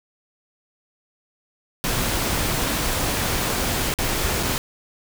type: noise with dropouts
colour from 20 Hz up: pink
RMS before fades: -23 dBFS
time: 1.84-4.58 s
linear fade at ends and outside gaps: 0 ms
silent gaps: 3.939-3.987 / 4.428-4.432 s
effects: none